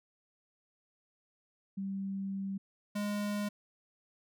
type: tone pair in turn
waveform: sine / square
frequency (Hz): 194.9 / 206.2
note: G3 / G#3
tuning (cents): -10 / -12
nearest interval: minor second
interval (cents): 98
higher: second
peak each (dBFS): -34 / -33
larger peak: second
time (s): 1.77-2.58 / 2.95-3.49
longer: first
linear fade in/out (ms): 10
effects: none